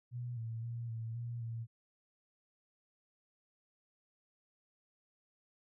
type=tone with pitch steps; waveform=sine; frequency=121.7 / 113.7 / 117.5 / 113.4 / 118.5 / 114.9 Hz; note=B2 / A#2 / A#2 / A#2 / A#2 / A#2; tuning=-25 / -43 / +14 / -47 / +29 / -25 cents; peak=-38 dBFS; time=0.11-1.67 s; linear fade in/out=50 ms; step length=260 ms; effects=none